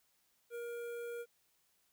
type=tone with notch filter; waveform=square; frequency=473 Hz; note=A#4; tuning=25 cents sharp; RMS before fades=-43 dBFS; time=0.5-1.26 s; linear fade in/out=50 ms; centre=4800 Hz; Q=0.52; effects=white hiss -75 dBFS RMS until 1.92 s